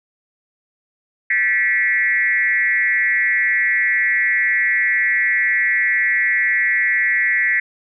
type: tone with frequency modulation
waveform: sine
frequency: 1947 Hz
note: B6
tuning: 25 cents flat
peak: -14 dBFS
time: 1.3-7.6 s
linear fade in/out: 5 ms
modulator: 196 Hz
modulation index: 1.1
effects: none